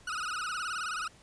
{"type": "tone with vibrato", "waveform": "40% pulse", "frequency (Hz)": 1357, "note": "E6", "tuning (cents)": 50, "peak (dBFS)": -32, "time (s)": [0.07, 1.08], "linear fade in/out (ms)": 5, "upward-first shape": "sine", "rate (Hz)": 19, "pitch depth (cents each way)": 160, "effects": ["pink hiss -58 dBFS RMS until 1.22 s", "resampled to 22050 Hz"]}